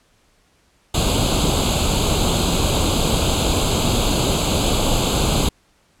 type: noise with comb filter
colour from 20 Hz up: pink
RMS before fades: -18 dBFS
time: 0.94-5.49 s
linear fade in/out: 5 ms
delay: 0.27 ms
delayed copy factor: +0.9
effects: pink hiss -59 dBFS RMS until 6 s + low-pass 10000 Hz 12 dB/octave